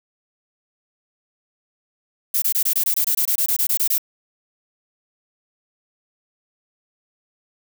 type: noise bursts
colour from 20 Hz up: violet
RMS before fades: -19 dBFS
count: 16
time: 2.34-3.981 s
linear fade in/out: 5 ms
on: 81 ms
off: 23 ms
effects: none